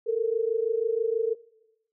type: tone pair together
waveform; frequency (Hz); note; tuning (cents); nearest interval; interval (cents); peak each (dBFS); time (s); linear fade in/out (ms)
sine; 440 / 466.2; A4 / A#4; 0 / 0; minor second; 100; -26; 0.06-1.35; 20
effects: noise-tail reverb RT60 0.9 s tail -21 dB re dry